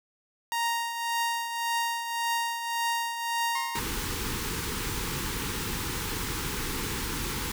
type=tone with tremolo; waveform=sawtooth; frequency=932.3 Hz; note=A#5; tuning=in tune; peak=-21 dBFS; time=0.52-3.79 s; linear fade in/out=0 ms; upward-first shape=triangle; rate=1.8 Hz; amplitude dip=60%
type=tone with exponential decay; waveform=30% pulse; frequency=1066 Hz; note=C6; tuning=32 cents sharp; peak=-29 dBFS; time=3.55-4.29 s; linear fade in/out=5 ms; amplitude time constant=160 ms
type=band-stop noise; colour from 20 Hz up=pink; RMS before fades=-32 dBFS; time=3.75-7.52 s; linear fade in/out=5 ms; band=500 to 820 Hz; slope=96 dB/octave
effects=none